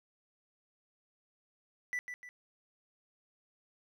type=tone with echo; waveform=triangle; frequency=1975.5 Hz; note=B6; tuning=in tune; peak=-31 dBFS; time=1.93-1.99 s; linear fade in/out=0 ms; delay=150 ms; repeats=2; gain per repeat=-7 dB; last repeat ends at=2.29 s; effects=none